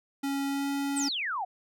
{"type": "tone with pitch glide", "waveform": "square", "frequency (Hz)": [277.2, 279.6], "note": ["C#4", "C#4"], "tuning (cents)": [0, 15], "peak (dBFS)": -29, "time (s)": [0.23, 1.09], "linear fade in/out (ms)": 10, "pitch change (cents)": 15, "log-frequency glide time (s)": [0.47, 0.68]}
{"type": "exponential sweep", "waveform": "sine", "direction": "down", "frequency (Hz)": [8920, 698.5], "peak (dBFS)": -29, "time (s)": [0.96, 1.45], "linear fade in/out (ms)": 10}
{"effects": []}